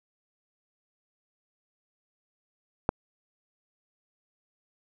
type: click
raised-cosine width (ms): 1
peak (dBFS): -8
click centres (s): 2.891
effects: none